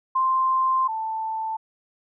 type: tone pair in turn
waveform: sine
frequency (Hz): 1046.5 / 884.1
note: C6 / A5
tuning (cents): 0 / +8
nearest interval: minor third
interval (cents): 292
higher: first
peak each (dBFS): -18 / -25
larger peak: first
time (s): 0.15-0.88 / 0.88-1.57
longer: first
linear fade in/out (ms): 10
effects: none